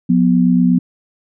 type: tone pair together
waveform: sine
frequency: 178.89 / 247.3 Hz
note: F3 / B3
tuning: +42 / +3 cents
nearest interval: tritone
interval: 561 cents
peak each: -12 dBFS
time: 0.09-0.79 s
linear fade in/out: 10 ms
effects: none